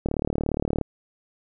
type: click train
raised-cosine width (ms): 2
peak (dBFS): -11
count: 29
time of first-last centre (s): 0.06-0.813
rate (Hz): 37.2
effects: none